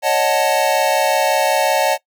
square chord, D# half-diminished seventh, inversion third, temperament equal with one note detuned, 556.9 / 622.3 / 740 / 880 Hz, C#5 / D#5 / F#5 / A5, +8 / 0 / 0 / 0 cents, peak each -20 dBFS, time 0.02-1.98 s, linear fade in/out 50 ms, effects noise-tail reverb RT60 0.1 s tail -21 dB re dry

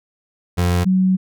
30% pulse / sine tone pair in turn, 88.5 / 186.93 Hz, F2 / F#3, +23 / +18 cents, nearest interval octave + minor second, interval 1295 cents, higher second, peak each -12 dBFS, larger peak neither, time 0.57-0.85 / 0.85-1.17 s, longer second, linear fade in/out 20 ms, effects none

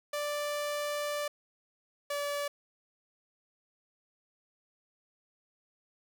sawtooth tone pair in turn, 587.3 / 576.2 Hz, D5 / D5, 0 / -33 cents, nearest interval unison, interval 33 cents, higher first, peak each -28 dBFS, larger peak neither, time 0.13-1.28 / 2.1-2.48 s, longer first, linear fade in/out 5 ms, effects none

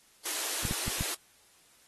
white high-pass noise, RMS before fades -33 dBFS, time 0.25-1.15 s, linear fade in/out 10 ms, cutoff 280 Hz, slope 96 dB/octave
clicks, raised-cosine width 5 ms, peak -21 dBFS, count 4, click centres 0.652 / 0.711 / 0.88 / 1.009 s
effects white hiss -62 dBFS RMS until 1.87 s + AAC 32 kbps

